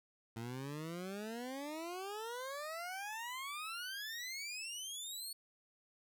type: exponential sweep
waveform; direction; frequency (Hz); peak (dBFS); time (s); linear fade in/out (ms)
20% pulse; up; 111.6 to 4435; -37; 0.36-5.33; 5
effects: none